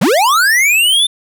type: linear sweep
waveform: square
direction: up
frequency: 138.5 to 3600 Hz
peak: -9 dBFS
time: 0.01-1.07 s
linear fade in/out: 10 ms
effects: none